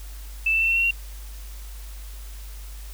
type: tone with pitch steps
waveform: sine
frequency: 2642 / 2663 / 2685 / 2707 / 2729 / 2751 Hz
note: E7 / E7 / E7 / E7 / F7 / F7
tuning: +3 / +17 / +31 / +45 / -41 / -27 cents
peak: -18 dBFS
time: 0.46-0.91 s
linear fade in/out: 5 ms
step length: 75 ms
effects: added 50 Hz sine -35 dBFS peak until 2.93 s + white hiss -47 dBFS RMS until 2.93 s